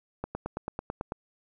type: click train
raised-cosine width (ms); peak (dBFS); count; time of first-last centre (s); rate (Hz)
1; -18; 9; 0.24-1.121; 9.08
effects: none